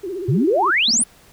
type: tone with vibrato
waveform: sine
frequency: 370 Hz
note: F#4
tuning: in tune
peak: -24 dBFS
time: 0.03-0.71 s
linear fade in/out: 10 ms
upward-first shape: sine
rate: 16 Hz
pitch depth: 150 cents each way
type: exponential sweep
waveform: sine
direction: up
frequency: 112.1 to 10400 Hz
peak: -14 dBFS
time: 0.28-1.04 s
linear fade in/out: 10 ms
type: tone bursts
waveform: triangle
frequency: 227.4 Hz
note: A#3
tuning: 43 cents flat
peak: -22 dBFS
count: 3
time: 0.88-1.021 s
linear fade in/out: 2 ms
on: 31 ms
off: 24 ms
effects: pink hiss -50 dBFS RMS until 1.32 s